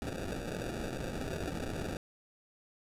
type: noise with sample-and-hold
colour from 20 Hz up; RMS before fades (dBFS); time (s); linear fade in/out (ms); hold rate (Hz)
white; -38; 0.02-1.97; 0; 1050
effects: low-pass 12000 Hz 12 dB/octave